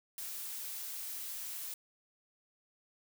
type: noise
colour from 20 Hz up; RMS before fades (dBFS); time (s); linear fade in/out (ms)
blue; -42; 0.18-1.74; 2
effects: none